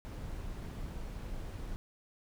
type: noise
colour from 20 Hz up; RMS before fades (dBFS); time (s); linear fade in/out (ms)
brown; -41; 0.05-1.76; 0
effects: none